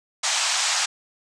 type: band-pass noise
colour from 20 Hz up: white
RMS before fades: -23 dBFS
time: 0.23-0.86 s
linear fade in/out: 10 ms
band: 660 to 8000 Hz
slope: 48 dB/octave
effects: none